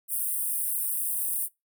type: high-pass noise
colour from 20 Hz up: pink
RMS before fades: -29 dBFS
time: 0.08-1.49 s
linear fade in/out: 50 ms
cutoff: 8700 Hz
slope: 96 dB/octave
effects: noise-tail reverb RT60 0.2 s tail -23 dB re dry